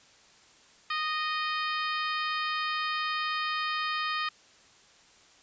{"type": "harmonic tone", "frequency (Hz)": 619, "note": "D#5", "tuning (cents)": -9, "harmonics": [2, 3, 4, 5, 6, 7, 8], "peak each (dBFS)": [-31, -35, -37, -39, -41, -42, -43], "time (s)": [0.9, 4.29], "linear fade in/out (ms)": 5, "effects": ["white hiss -58 dBFS RMS until 5.42 s", "resampled to 16000 Hz"]}